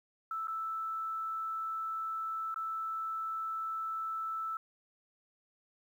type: tone with dropouts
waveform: sine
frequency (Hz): 1318.5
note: E6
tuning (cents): 0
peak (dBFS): -34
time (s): 0.31-4.57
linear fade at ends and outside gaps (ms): 2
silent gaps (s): 0.472-0.481 / 2.543-2.56
effects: 11-bit